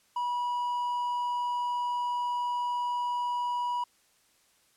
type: tone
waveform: triangle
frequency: 973 Hz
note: B5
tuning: 26 cents flat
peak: -26 dBFS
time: 0.16-3.84 s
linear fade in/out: 5 ms
effects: white hiss -66 dBFS RMS until 4.76 s + low-pass 11000 Hz 12 dB/octave